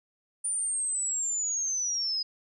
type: linear sweep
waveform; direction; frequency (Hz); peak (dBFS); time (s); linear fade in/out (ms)
sine; down; 9310 to 4978; -27; 0.44-2.23; 10
effects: none